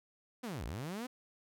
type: linear two-way sweep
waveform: sawtooth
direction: down then up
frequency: 262.1 to 47.93 to 262.1 Hz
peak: -35 dBFS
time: 0.43-1.07 s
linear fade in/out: 10 ms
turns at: 0.65 s
effects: none